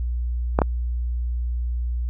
clicks, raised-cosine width 1 ms, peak -3 dBFS, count 2, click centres 0.589 / 0.618 s, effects added 60 Hz sine -22 dBFS peak until 2.09 s

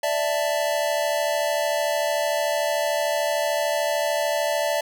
square chord, D suspended second, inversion none, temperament just, 587.3 / 660.7 / 881 Hz, D5 / E5 / A5, 0 / +4 / +2 cents, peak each -25 / -26 / -30 dBFS, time 0.03-4.81 s, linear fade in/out 5 ms, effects none

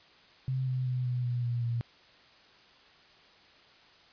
sine tone with pitch steps, 130.81 / 128.56 / 126.35 / 124.18 / 122.05 / 119.95 / 117.89 Hz, C3 / C3 / B2 / B2 / B2 / A#2 / A#2, 0 / -30 / +40 / +10 / -20 / +50 / +20 cents, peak -28 dBFS, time 0.48-1.81 s, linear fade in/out 0 ms, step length 190 ms, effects white hiss -58 dBFS RMS until 4.12 s + resampled to 11025 Hz

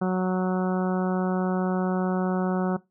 harmonic tone, 184.7 Hz, F#3, 3 cents flat, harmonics 1 / 2 / 3 / 4 / 5 / 6 / 7 / 8, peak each -23 / -29 / -33 / -33 / -38 / -40 / -38 / -41 dBFS, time 0.01-2.77 s, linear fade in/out 10 ms, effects noise-tail reverb RT60 0.2 s tail -20 dB re dry

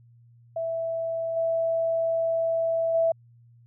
sine tone with level steps, 659.3 Hz, E5, in tune, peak -26 / -22 / -19 dBFS, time 0.56-3.12 s, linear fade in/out 5 ms, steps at 1.36 / 2.94 s, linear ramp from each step 10 ms, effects added 118 Hz sine -52 dBFS peak until 3.66 s

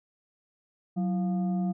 sine tone with frequency modulation, 185 Hz, F#3, in tune, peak -25 dBFS, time 0.96-1.73 s, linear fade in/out 20 ms, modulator 519 Hz, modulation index 0.43, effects none

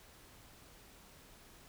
silence, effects pink hiss -59 dBFS RMS until 1.68 s

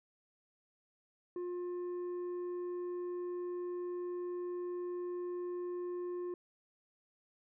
sine tone with tanh clipping, 355.1 Hz, F4, 29 cents sharp, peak -38 dBFS, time 1.36-6.34 s, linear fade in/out 2 ms, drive 5 dB, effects none

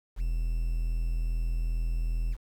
triangle tone, 41.2 Hz, E1, in tune, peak -24 dBFS, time 0.16-2.37 s, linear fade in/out 50 ms, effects 9-bit

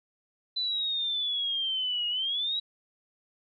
sine exponential two-way sweep, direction down then up, 4021 to 2866 to 3907 Hz, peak -27 dBFS, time 0.56-2.6 s, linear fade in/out 10 ms, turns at 2.08 s, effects none

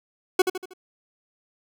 40% pulse tone with echo, 370 Hz, F#4, in tune, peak -13 dBFS, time 0.39-0.42 s, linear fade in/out 5 ms, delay 79 ms, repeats 4, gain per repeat -7 dB, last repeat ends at 0.736 s, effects none

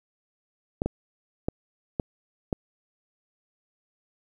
clicks, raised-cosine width 2 ms, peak -12 dBFS, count 5, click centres 0.819 / 0.86 / 1.485 / 1.998 / 2.528 s, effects 9-bit

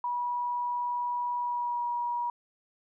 sine tone with pitch glide, 971 to 959.8 Hz, B5 to B5, -30 to -50 cents, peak -28 dBFS, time 0.04-2.3 s, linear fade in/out 2 ms, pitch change -20 cents, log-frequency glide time 1.37-1.83 s, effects none

